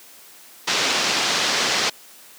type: low-pass noise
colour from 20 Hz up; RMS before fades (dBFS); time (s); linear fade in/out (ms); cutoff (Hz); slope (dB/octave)
white; -21; 0.67-1.9; 10; 5700; 24
effects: white hiss -46 dBFS RMS until 2.38 s + high-pass 200 Hz 12 dB/octave